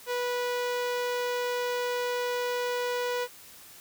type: tone with notch filter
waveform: sawtooth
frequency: 490 Hz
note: B4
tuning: 14 cents flat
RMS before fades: -30 dBFS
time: 0.06-3.28 s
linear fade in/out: 50 ms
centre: 10000 Hz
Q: 0.77
effects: white hiss -50 dBFS RMS until 3.8 s